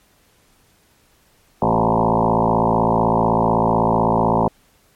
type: tone with frequency modulation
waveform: sine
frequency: 549 Hz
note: C#5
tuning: 17 cents flat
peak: -13 dBFS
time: 1.62-4.48 s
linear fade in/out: 2 ms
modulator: 55.9 Hz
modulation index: 7.8
effects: pink hiss -57 dBFS RMS until 4.95 s + MP3 64 kbps